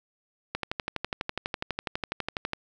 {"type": "click train", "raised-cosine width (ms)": 0.3, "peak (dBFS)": -13, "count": 25, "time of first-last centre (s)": [0.55, 2.533], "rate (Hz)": 12.1, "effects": []}